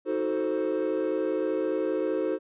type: chord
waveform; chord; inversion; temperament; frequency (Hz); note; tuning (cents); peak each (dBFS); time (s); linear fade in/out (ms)
triangle; D# diminished seventh; none; equal with one note detuned; 314.9 / 370 / 440 / 523.3; D#4 / F#4 / A4 / C5; +21 / 0 / 0 / 0; -28; 0.05-2.39; 50
effects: tanh soft clip ceiling -17 dBFS + resampled to 8000 Hz